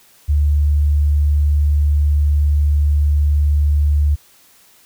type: tone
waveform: sine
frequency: 73.42 Hz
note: D2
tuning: in tune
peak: -11 dBFS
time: 0.28-4.16 s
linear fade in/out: 20 ms
effects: white hiss -50 dBFS RMS until 4.85 s